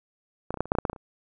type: clicks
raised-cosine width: 1 ms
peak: -16 / -16 / -23 / -8 / -26 / -7 / -14 / -7 / -11 / -14 / -21 / -30 dBFS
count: 12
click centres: 0.506 / 0.542 / 0.573 / 0.606 / 0.656 / 0.719 / 0.752 / 0.786 / 0.852 / 0.898 / 0.931 / 0.962 s
effects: none